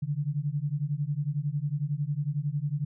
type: beating tone pair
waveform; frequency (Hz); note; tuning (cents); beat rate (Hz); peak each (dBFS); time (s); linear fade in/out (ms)
sine; 140.5 / 151.5; C#3 / D#3; +24 / -46; 11; -30; 0.02-2.85; 10
effects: none